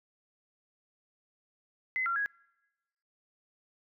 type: tone with pitch steps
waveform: sine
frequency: 2040 / 1374 / 1657 Hz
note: C7 / F6 / G#6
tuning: -44 / -29 / -4 cents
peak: -28 dBFS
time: 1.96-2.26 s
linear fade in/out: 0 ms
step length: 100 ms
effects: noise-tail reverb RT60 1.0 s tail -26 dB re dry

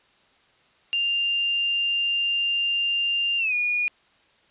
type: tone with pitch glide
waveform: sine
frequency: 2794 to 2446 Hz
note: F7 to D#7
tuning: 0 to -30 cents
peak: -21 dBFS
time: 0.93-3.88 s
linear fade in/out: 0 ms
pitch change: -230 cents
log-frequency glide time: 3.38-3.54 s
effects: white hiss -60 dBFS RMS until 4.5 s + resampled to 8000 Hz

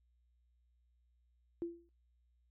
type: tone with exponential decay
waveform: sine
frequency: 340.4 Hz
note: F4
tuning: 44 cents flat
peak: -33 dBFS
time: 1.62-1.89 s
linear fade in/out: 0 ms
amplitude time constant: 58 ms
effects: noise-tail reverb RT60 0.2 s tail -22 dB re dry + added 60 Hz sine -70 dBFS peak until 2.5 s

